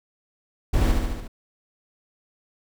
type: noise with echo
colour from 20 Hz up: brown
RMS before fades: -20 dBFS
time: 0.73-0.92 s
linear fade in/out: 10 ms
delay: 72 ms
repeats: 5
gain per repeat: -3 dB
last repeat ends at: 1.28 s
effects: none